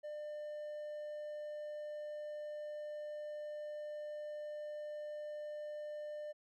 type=tone; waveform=triangle; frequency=599 Hz; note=D5; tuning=34 cents sharp; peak=-40 dBFS; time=0.03-6.33 s; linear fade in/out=20 ms; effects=none